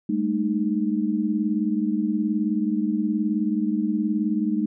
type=tone cluster; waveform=sine; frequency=203.2 / 222.1 / 307.8 Hz; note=G#3 / A3 / D#4; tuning=-38 / +16 / -19 cents; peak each=-25 dBFS; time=0.09-4.66 s; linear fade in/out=5 ms; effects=none